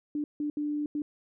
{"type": "tone bursts at uneven times", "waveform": "sine", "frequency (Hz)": 295.9, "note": "D4", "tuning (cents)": 13, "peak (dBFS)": -28, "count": 4, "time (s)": [[0.15, 0.24], [0.4, 0.5], [0.57, 0.86], [0.95, 1.02]], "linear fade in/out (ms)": 2, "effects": []}